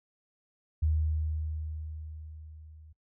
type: tone with level ramp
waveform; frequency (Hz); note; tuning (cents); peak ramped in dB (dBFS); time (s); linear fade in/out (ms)
sine; 77.78; D#2; 0; -23 to -50; 0.82-2.93; 10
effects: noise-tail reverb RT60 0.1 s tail -20 dB re dry